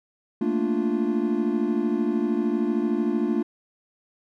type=chord; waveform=triangle; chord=Bb major seventh; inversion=third; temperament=equal; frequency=220 / 233.1 / 293.7 / 349.2 Hz; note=A3 / Bb3 / D4 / F4; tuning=0 / 0 / 0 / 0 cents; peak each=-25 dBFS; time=0.41-3.43 s; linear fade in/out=5 ms; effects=none